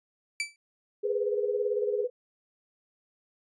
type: tone with exponential decay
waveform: sawtooth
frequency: 2320 Hz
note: D7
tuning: 22 cents flat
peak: -22 dBFS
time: 0.4-0.56 s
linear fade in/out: 1 ms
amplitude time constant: 33 ms
type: tone with pitch glide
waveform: sine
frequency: 414.5 to 417.1 Hz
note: G#4 to G#4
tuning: -3 to +7 cents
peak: -28 dBFS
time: 1.03-2.05 s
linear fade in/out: 10 ms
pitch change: +10 cents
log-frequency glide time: 1.2-1.7 s
type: tone with tremolo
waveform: sine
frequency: 493.9 Hz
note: B4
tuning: in tune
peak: -25 dBFS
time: 1.04-2.1 s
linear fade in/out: 20 ms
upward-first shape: sine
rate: 18 Hz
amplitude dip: 95%
effects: resampled to 24000 Hz